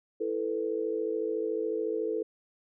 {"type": "chord", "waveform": "sine", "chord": "E suspended fourth", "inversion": "none", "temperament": "equal", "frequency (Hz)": [329.6, 440, 493.9], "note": ["E4", "A4", "B4"], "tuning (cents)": [0, 0, 0], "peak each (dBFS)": [-35, -30, -35], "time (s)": [0.2, 2.23], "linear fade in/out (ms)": 10, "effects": []}